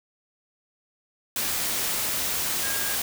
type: tone in noise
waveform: sine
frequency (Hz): 1628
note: G#6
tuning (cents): -35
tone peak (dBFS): -34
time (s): 2.63-2.95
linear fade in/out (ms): 2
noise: white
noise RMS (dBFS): -27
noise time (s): 1.36-3.02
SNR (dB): -10
effects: none